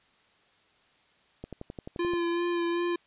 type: click train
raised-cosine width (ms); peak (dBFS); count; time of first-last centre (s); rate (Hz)
2; -25; 9; 1.44-2.136; 11.5
type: tone with vibrato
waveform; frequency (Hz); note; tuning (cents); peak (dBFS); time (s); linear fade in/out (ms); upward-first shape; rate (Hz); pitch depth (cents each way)
square; 344.3; F4; -25; -27; 1.99-2.96; 5; sine; 2.6; 20
effects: white hiss -64 dBFS RMS until 3.06 s + resampled to 8000 Hz